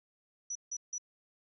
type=tone bursts; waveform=sine; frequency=5900 Hz; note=F#8; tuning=6 cents flat; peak=-35 dBFS; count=3; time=0.5-0.982 s; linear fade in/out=5 ms; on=54 ms; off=160 ms; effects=none